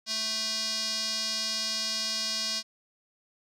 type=tone with band-pass filter; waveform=square; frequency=220.1 Hz; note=A3; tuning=1 cent sharp; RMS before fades=-31 dBFS; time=0.06-2.63 s; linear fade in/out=50 ms; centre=4900 Hz; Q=4; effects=none